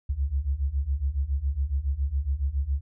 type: beating tone pair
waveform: sine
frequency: 65.41 / 72.61 Hz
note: C2 / D2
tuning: 0 / -19 cents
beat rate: 7.2 Hz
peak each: -28 / -26 dBFS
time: 0.09-2.81 s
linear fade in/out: 10 ms
effects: none